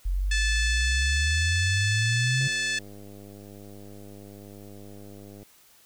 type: exponential sweep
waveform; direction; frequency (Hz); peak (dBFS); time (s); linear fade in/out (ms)
sine; up; 43.65 to 136.6; -23; 0.05-2.48; 10
type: harmonic tone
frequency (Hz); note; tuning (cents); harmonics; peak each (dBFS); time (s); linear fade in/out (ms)
872; A5; -16; 2 / 3 / 4 / 5 / 6 / 7 / 8 / 9 / 10; -28 / -32 / -34 / -36 / -38 / -39 / -40 / -41 / -42; 0.31-2.79; 5
type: click train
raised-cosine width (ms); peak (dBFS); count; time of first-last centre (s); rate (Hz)
2; -33; 306; 2.41-5.43; 101
effects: white hiss -57 dBFS RMS until 5.85 s